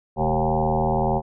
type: tone with frequency modulation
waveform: sine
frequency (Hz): 464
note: A#4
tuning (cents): -8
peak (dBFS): -18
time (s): 0.16-1.22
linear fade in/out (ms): 50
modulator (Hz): 81.3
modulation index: 5.1
effects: none